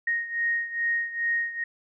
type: beating tone pair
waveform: sine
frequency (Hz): 1864.7 / 1867.1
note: A#6 / A#6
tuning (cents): 0 / +2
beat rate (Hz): 2.4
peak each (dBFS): -26 / -30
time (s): 0.07-1.64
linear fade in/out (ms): 5
effects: none